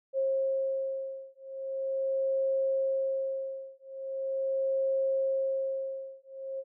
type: beating tone pair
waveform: sine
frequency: 536 / 536.41 Hz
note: C5 / C5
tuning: +42 / +43 cents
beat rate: 0.41 Hz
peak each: -31 dBFS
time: 0.13-6.64 s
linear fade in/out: 50 ms
effects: none